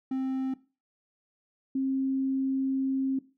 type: tone pair in turn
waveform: triangle / sine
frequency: 263.3 / 267 Hz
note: C4 / C4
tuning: +11 / +35 cents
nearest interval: unison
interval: 24 cents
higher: second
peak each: -25 dBFS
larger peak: neither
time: 0.11-0.54 / 1.75-3.19 s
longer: second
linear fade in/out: 5 ms
effects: noise-tail reverb RT60 0.3 s tail -17 dB re dry